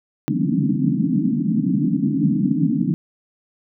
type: band-pass noise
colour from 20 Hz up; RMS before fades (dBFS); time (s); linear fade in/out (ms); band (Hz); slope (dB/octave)
white; -19; 0.28-2.94; 0; 140 to 300; 96
effects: none